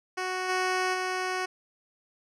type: tone with level steps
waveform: 10% pulse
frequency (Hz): 370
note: F#4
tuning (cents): 0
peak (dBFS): -21 / -17 / -20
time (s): 0.17-1.46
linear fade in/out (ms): 10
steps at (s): 0.48 / 0.93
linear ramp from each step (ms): 20
effects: low-pass 7000 Hz 12 dB/octave